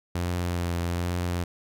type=tone with vibrato; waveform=sawtooth; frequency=87.2 Hz; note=F2; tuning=2 cents flat; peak=-22 dBFS; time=0.15-1.44 s; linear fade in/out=5 ms; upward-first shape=triangle; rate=1.2 Hz; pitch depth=27 cents each way; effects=none